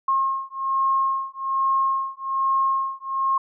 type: beating tone pair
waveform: sine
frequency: 1075 / 1076.2 Hz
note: C6 / C6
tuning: +47 / +48 cents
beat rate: 1.2 Hz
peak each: -23 dBFS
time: 0.08-3.38 s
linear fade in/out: 5 ms
effects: none